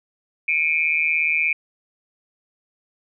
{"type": "tone with amplitude modulation", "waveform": "sine", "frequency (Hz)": 2378, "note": "D7", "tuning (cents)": 21, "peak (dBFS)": -13, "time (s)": [0.48, 1.53], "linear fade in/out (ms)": 5, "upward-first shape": "sine", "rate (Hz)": 157, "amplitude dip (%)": 100, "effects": []}